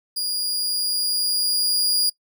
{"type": "tone with level ramp", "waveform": "sawtooth", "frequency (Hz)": 4854, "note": "D#8", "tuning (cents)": -44, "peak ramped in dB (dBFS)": [-20, -14], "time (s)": [0.16, 2.1], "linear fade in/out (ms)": 10, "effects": ["noise-tail reverb RT60 0.1 s tail -23 dB re dry"]}